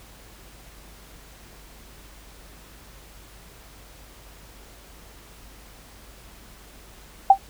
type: tone with exponential decay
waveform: sine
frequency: 782 Hz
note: G5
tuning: 4 cents flat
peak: -4 dBFS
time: 7.3-7.38 s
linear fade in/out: 5 ms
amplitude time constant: 17 ms
effects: added 50 Hz sine -49 dBFS peak until 7.49 s + pink hiss -49 dBFS RMS until 7.49 s